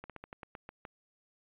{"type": "slowing click train", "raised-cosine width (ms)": 0.5, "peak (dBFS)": -29, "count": 9, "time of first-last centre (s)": [0.04, 0.852], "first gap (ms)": 57, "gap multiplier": 1.16, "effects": ["resampled to 8000 Hz"]}